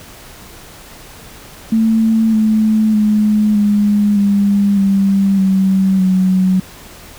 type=tone with pitch steps; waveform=sine; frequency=222.9 / 217.3 / 211.9 / 206.5 / 201.4 / 196.3 / 191.37 / 186.57 Hz; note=A3 / A3 / G#3 / G#3 / G3 / G3 / G3 / F#3; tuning=+23 / -21 / +35 / -10 / +47 / +3 / -41 / +15 cents; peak=-9 dBFS; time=1.72-6.6 s; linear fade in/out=5 ms; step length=610 ms; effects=pink hiss -37 dBFS RMS until 7.18 s